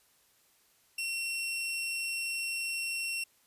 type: tone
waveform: sawtooth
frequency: 2723 Hz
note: F7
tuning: 44 cents flat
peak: -29 dBFS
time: 0.98-3.24 s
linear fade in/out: 5 ms
effects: white hiss -67 dBFS RMS until 3.46 s + resampled to 32000 Hz